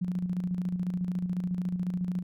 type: tone with tremolo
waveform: sine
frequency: 180 Hz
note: F#3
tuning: 47 cents flat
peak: -26 dBFS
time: 0.01-2.23 s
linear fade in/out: 10 ms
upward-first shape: square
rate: 14 Hz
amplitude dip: 50%
effects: none